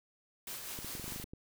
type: noise with tremolo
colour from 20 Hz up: white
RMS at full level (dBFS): -42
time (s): 0.47-1.24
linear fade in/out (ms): 2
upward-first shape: sine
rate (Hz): 5.1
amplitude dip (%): 35
type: clicks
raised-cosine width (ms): 3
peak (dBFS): -32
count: 11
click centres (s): 0.789 / 0.846 / 0.952 / 0.997 / 1.042 / 1.08 / 1.122 / 1.161 / 1.199 / 1.241 / 1.335
effects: none